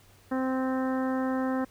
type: harmonic tone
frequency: 260.6 Hz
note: C4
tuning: 7 cents flat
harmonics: 1 / 2 / 3 / 4 / 5 / 6 / 7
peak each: -27 / -33 / -37 / -39 / -41 / -43 / -44 dBFS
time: 0.31-1.65 s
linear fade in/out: 10 ms
effects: added 97 Hz sine -59 dBFS peak until 1.7 s + pink hiss -59 dBFS RMS until 1.7 s